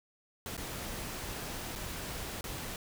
pink noise with dropouts, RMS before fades -40 dBFS, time 0.46-2.76 s, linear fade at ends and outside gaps 1 ms, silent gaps 0.568-0.577 / 1.754-1.759 / 2.41-2.441 s, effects none

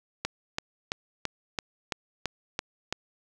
click train, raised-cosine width 0.2 ms, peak -11 dBFS, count 9, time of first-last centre 0.25-2.926 s, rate 2.99 Hz, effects none

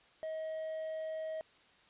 triangle tone with quantisation, 634 Hz, D#5, 32 cents sharp, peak -35 dBFS, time 0.23-1.41 s, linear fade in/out 0 ms, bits 10, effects white hiss -64 dBFS RMS until 1.89 s + resampled to 8000 Hz

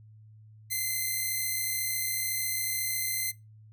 5% pulse tone pair together, 2039 / 2073 Hz, C7 / C7, -45 / -17 cents, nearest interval unison, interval 28 cents, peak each -24 / -20 dBFS, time 0.7-3.32 s, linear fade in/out 20 ms, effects noise-tail reverb RT60 0.2 s tail -20 dB re dry + added 108 Hz sine -50 dBFS peak until 3.72 s

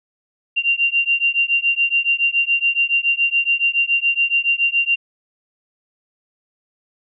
sine beating tone pair, 2768 / 2775.1 Hz, F7 / F7, -16 / -12 cents, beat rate 7.1 Hz, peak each -18 dBFS, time 0.56-4.96 s, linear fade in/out 20 ms, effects none

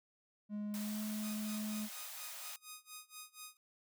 triangle tone with pitch glide, 208.4 to 213.5 Hz, G#3 to G#3, +6 to +48 cents, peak -36 dBFS, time 0.49-1.89 s, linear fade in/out 50 ms, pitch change +42 cents, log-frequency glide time 0.74-0.99 s
white high-pass noise, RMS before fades -48 dBFS, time 0.74-2.56 s, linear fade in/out 0 ms, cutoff 550 Hz, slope 96 dB/octave
5% pulse tone with tremolo, 1244.5 Hz, D#6, in tune, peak -35 dBFS, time 1.23-3.57 s, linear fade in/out 2 ms, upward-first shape sine, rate 4.2 Hz, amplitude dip 95%
effects none

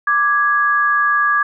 sine tone pair together, 1174.6 / 1661.2 Hz, D6 / G#6, 0 / 0 cents, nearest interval tritone, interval 600 cents, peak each -15 dBFS, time 0.07-1.43 s, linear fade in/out 5 ms, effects none

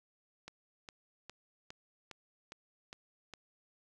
click train, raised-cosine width 0.2 ms, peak -29 dBFS, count 8, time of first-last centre 0.48-3.337 s, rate 2.45 Hz, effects none

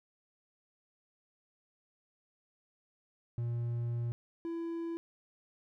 triangle tone pair in turn, 118.5 / 334.2 Hz, A#2 / E4, +29 / +24 cents, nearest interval octave + tritone, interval 1795 cents, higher second, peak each -30 / -33 dBFS, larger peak first, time 3.38-4.12 / 4.45-4.97 s, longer first, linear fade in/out 0 ms, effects none

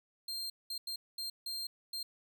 40% pulse tone bursts at uneven times, 4186 Hz, C8, in tune, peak -36 dBFS, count 6, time 0.28-0.5 / 0.7-0.78 / 0.87-0.96 / 1.18-1.3 / 1.46-1.67 / 1.93-2.03 s, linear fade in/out 5 ms, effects none

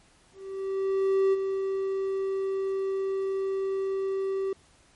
triangle tone with ADSR envelope, 387 Hz, G4, 22 cents flat, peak -17 dBFS, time 0.33-4.53 s, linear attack 1000 ms, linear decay 25 ms, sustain -7 dB, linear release 3 ms, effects pink hiss -60 dBFS RMS until 4.95 s + MP3 48 kbps

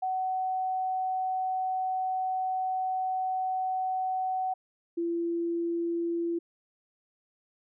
sine tone pair in turn, 750 / 339.1 Hz, F#5 / E4, +23 / +49 cents, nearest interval octave + major second, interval 1374 cents, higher first, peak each -27 dBFS, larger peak neither, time 0.02-4.54 / 4.97-6.39 s, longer first, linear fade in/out 10 ms, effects none

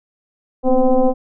sine tone with frequency modulation, 261.6 Hz, C4, in tune, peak -10 dBFS, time 0.63-1.14 s, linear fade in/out 50 ms, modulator 254 Hz, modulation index 1.7, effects none

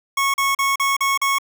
25% pulse tone bursts, 1100 Hz, C#6, 14 cents flat, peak -13 dBFS, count 6, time 0.17-1.385 s, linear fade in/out 5 ms, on 170 ms, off 39 ms, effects none

